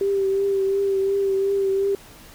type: tone with vibrato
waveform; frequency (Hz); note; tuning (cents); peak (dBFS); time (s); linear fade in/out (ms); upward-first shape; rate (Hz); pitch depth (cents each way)
sine; 392; G4; 0; -18; 0.01-1.95; 2; triangle; 2.8; 30
effects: pink hiss -46 dBFS RMS until 2.34 s